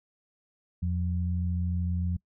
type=tone pair together; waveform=sine; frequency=84.9 / 178.14 Hz; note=F2 / F3; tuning=-48 / +35 cents; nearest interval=octave + minor second; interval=1283 cents; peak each=-27 / -32 dBFS; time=0.82-2.17 s; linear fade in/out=10 ms; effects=noise-tail reverb RT60 0.1 s tail -24 dB re dry